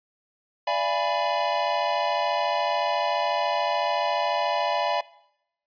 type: chord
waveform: square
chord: D diminished seventh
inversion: none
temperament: equal with one note detuned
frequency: 587.3 / 681.3 / 830.6 / 987.8 Hz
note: D5 / F5 / Ab5 / Cb6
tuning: 0 / -43 / 0 / 0 cents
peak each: -29 dBFS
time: 0.67-5.01 s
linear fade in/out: 5 ms
effects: noise-tail reverb RT60 0.8 s tail -20 dB re dry + resampled to 11025 Hz